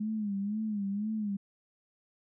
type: tone with vibrato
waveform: sine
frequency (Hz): 207.7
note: G#3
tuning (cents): 0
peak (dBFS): -30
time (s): 0-1.37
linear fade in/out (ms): 10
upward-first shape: sine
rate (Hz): 2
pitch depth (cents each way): 95
effects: none